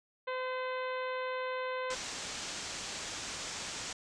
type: harmonic tone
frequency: 512 Hz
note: C5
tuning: 38 cents flat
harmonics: 1 / 2 / 3 / 4 / 5 / 6 / 7 / 8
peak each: -36 / -39 / -43 / -45 / -49 / -53 / -54 / -57 dBFS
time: 0.27-1.95 s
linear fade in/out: 10 ms
type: low-pass noise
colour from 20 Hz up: white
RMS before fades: -41 dBFS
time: 1.9-3.93 s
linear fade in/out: 5 ms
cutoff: 7800 Hz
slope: 48 dB/octave
effects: none